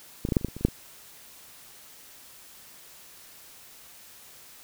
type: clicks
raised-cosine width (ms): 3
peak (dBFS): -14 / -17 / -11 / -6 / -29 / -13 / -27 / -24 / -25 / -6 / -26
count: 11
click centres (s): 0.251 / 0.288 / 0.322 / 0.368 / 0.412 / 0.447 / 0.485 / 0.566 / 0.61 / 0.65 / 0.685
effects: white hiss -50 dBFS RMS until 4.63 s